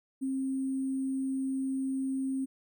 sine tone with sample-and-hold, 266.3 Hz, C4, 31 cents sharp, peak -29 dBFS, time 0.21-2.46 s, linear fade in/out 20 ms, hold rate 8820 Hz, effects none

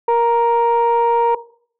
sine tone pair together, 469 / 935.5 Hz, A#4 / A#5, +11 / +6 cents, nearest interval octave, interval 1195 cents, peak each -13 dBFS, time 0.08-1.35 s, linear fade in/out 5 ms, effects noise-tail reverb RT60 0.5 s tail -17 dB re dry + tanh soft clip ceiling -8 dBFS

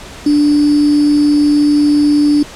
sine tone with sample-and-hold, 293.7 Hz, D4, in tune, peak -7 dBFS, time 0.26-2.43 s, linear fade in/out 5 ms, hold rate 4900 Hz, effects pink hiss -32 dBFS RMS until 2.55 s + low-pass 8000 Hz 12 dB/octave

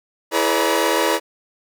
sawtooth tone cluster, 330.6 / 423 / 500 / 577 / 954 Hz, E4 / G#4 / B4 / D5 / A#5, +5 / +32 / +21 / -31 / +40 cents, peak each -19 dBFS, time 0.31-1.2 s, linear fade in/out 50 ms, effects none

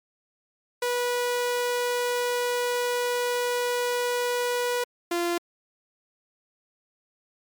sawtooth tone pair in turn, 488.3 / 345.3 Hz, B4 / F4, -20 / -20 cents, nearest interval tritone, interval 600 cents, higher first, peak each -20 dBFS, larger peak neither, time 0.82-4.84 / 5.11-5.38 s, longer first, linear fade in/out 5 ms, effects MP3 96 kbps

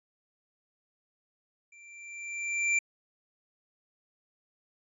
square tone with level ramp, 2355 Hz, D7, 4 cents sharp, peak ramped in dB -53 to -23 dBFS, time 1.72-2.79 s, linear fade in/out 5 ms, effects resampled to 24000 Hz

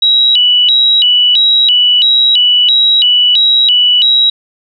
sine tone with vibrato, 3377 Hz, G#7, 28 cents sharp, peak -5 dBFS, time 0.02-4.3 s, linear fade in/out 5 ms, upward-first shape square, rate 1.5 Hz, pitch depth 230 cents each way, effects none

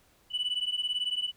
sine beating tone pair, 2960 / 2978 Hz, F#7 / F#7, 0 / +11 cents, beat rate 18 Hz, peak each -30 dBFS, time 0.3-1.32 s, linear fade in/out 50 ms, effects tanh soft clip ceiling -24 dBFS + pink hiss -64 dBFS RMS until 1.36 s

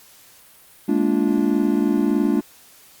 triangle chord, Bb dominant seventh, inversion third, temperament just, 209.8 / 233.1 / 291.4 / 349.6 Hz, Ab3 / Bb3 / D4 / F4, +18 / 0 / -13 / +2 cents, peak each -20 / -21 / -18 / -22 dBFS, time 0.88-2.41 s, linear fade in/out 10 ms, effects white hiss -49 dBFS RMS until 3 s + Opus 48 kbps

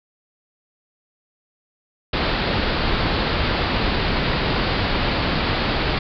pink low-pass noise, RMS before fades -21 dBFS, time 2.13-5.99 s, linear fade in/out 5 ms, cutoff 4800 Hz, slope 96 dB/octave, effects none

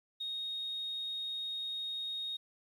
sine tone, 3729 Hz, A#7, in tune, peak -35 dBFS, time 0.2-2.37 s, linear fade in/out 10 ms, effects tanh soft clip ceiling -31 dBFS + 11-bit

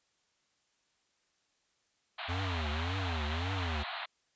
pink band-pass noise, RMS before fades -40 dBFS, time 2.18-4.06 s, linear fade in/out 10 ms, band 650 to 4200 Hz, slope 96 dB/octave
square tone with vibrato, 84.4 Hz, E2, 41 cents sharp, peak -34 dBFS, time 2.28-3.84 s, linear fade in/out 20 ms, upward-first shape triangle, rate 1.8 Hz, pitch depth 260 cents each way
effects white hiss -75 dBFS RMS until 4.35 s + resampled to 16000 Hz

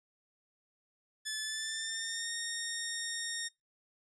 10% pulse tone with pitch glide, 1735 to 1848.8 Hz, A6 to A#6, -25 to -15 cents, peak -26 dBFS, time 1.25-3.49 s, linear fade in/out 20 ms, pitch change +110 cents, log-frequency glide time 1.42-2.31 s, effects noise-tail reverb RT60 0.2 s tail -26 dB re dry + resampled to 22050 Hz

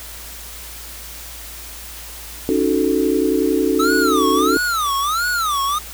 sine chord, D# half-diminished seventh, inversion third, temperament equal with one note detuned, 279.8 / 311.1 / 370 / 440 Hz, C#4 / D#4 / F#4 / A4, +16 / 0 / 0 / 0 cents, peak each -20 dBFS, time 2.49-4.57 s, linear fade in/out 0 ms
square tone with vibrato, 1267 Hz, D#6, 31 cents sharp, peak -18 dBFS, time 3.79-5.79 s, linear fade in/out 10 ms, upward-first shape sine, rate 1.5 Hz, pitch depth 250 cents each way
effects added 57 Hz sine -38 dBFS peak until 5.93 s + white hiss -35 dBFS RMS until 5.93 s

